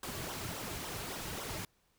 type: noise with flanger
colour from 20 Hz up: pink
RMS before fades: -41 dBFS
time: 0.03-1.65 s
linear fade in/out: 2 ms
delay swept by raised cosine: 0.43 to 4.13 ms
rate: 3.6 Hz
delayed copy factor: -0.7
effects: pink hiss -73 dBFS RMS until 1.98 s